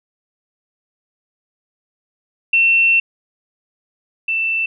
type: tone pair in turn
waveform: sine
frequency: 2700 / 2667 Hz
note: E7 / E7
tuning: +41 / +20 cents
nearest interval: unison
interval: 21 cents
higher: first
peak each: -10 / -16 dBFS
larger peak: first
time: 2.53-3 / 4.28-4.66 s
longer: first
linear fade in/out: 5 ms
effects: none